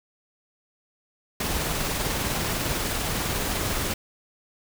pink noise with tremolo, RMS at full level -26 dBFS, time 1.4-3.94 s, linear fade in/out 5 ms, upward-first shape sine, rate 20 Hz, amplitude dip 25%, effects none

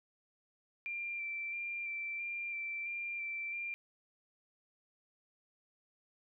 sine tone with vibrato, 2363 Hz, D7, 10 cents sharp, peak -37 dBFS, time 0.86-3.74 s, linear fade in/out 0 ms, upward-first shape square, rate 1.5 Hz, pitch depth 16 cents each way, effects none

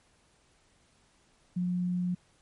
sine tone, 178.9 Hz, F3, 42 cents sharp, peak -27 dBFS, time 1.56-2.15 s, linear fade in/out 10 ms, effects pink hiss -66 dBFS RMS until 2.41 s + MP3 48 kbps

